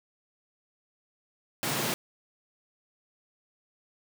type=high-pass noise; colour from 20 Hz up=pink; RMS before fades=-30 dBFS; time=1.63-1.94 s; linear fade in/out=0 ms; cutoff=120 Hz; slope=48 dB/octave; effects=none